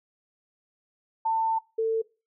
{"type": "tone pair in turn", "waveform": "sine", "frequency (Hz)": [895, 447.5], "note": ["A5", "A4"], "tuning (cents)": [29, 29], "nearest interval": "octave", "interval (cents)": 1200, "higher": "first", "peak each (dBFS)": -22, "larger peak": "neither", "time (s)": [[1.25, 1.59], [1.78, 2.02]], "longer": "first", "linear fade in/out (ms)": 10, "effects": ["noise-tail reverb RT60 0.3 s tail -21 dB re dry"]}